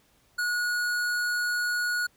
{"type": "tone with hard clipping", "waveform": "triangle", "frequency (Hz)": 1453, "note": "F#6", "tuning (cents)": -32, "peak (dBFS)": -27, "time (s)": [0.38, 2.07], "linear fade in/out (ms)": 10, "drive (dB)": 18, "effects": ["pink hiss -64 dBFS RMS until 2.16 s"]}